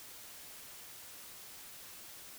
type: silence
effects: white hiss -51 dBFS RMS until 2.38 s